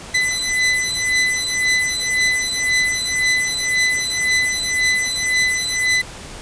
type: beating tone pair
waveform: sawtooth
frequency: 2008 / 2009.9 Hz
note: B6 / B6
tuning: +28 / +30 cents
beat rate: 1.9 Hz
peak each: -16 dBFS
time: 0.14-6.02 s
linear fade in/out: 10 ms
effects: pink hiss -35 dBFS RMS until 6.41 s + resampled to 22050 Hz

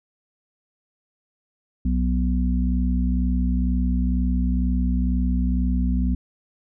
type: harmonic tone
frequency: 62.1 Hz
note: B1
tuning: 10 cents sharp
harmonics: 1 / 3 / 4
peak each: -20 / -25 / -26 dBFS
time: 1.85-6.15 s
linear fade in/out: 5 ms
effects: none

